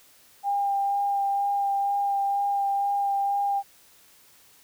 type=tone with vibrato; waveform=sine; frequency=800 Hz; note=G5; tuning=35 cents sharp; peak=-22 dBFS; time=0.43-3.63 s; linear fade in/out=50 ms; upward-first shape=sine; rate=2.1 Hz; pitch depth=12 cents each way; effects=white hiss -56 dBFS RMS until 4.63 s